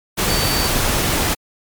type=tone in noise; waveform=sine; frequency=4564 Hz; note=C#8; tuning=50 cents sharp; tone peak=-23 dBFS; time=0.28-0.69 s; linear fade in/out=20 ms; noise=pink; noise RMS=-18 dBFS; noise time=0.17-1.35 s; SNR=-8 dB; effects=MP3 96 kbps